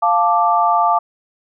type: chord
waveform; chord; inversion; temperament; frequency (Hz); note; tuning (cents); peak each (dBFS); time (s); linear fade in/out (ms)
sine; D minor; first; equal; 698.5 / 880 / 1174.7; F5 / A5 / D6; 0 / 0 / 0; -16; 0.02-0.99; 10
effects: none